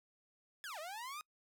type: linear two-way sweep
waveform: sawtooth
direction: down then up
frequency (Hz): 1751 to 587.3 to 1259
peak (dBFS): -40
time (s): 0.64-1.21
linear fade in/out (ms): 0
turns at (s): 0.79
effects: noise-tail reverb RT60 0.1 s tail -26 dB re dry